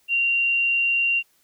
sine tone, 2764 Hz, F7, 19 cents flat, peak -18 dBFS, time 0.08-1.23 s, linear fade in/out 50 ms, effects white hiss -63 dBFS RMS until 1.43 s

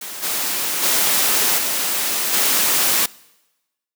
white noise with level steps, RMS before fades -31 / -22 / -17 / -21 / -17 dBFS, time 0.01-3.06 s, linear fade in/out 5 ms, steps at 0.22 / 0.82 / 1.57 / 2.32 s, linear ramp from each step 20 ms, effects noise-tail reverb RT60 1.0 s tail -23 dB re dry + high-pass 200 Hz 12 dB/octave

